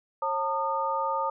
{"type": "tone cluster", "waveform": "sine", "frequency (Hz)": [542, 900, 1221], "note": ["C#5", "A5", "D#6"], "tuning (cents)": [-39, 39, -33], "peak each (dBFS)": [-32, -28, -30], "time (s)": [0.22, 1.3], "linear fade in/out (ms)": 5, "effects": []}